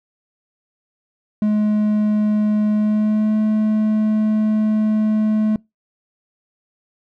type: tone with pitch glide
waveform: triangle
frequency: 211.4 to 215.2 Hz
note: G#3 to A3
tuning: +31 to -38 cents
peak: -12 dBFS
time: 1.42-5.56 s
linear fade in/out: 2 ms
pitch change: +31 cents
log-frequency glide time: 2.73-3.37 s
effects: noise-tail reverb RT60 0.2 s tail -24 dB re dry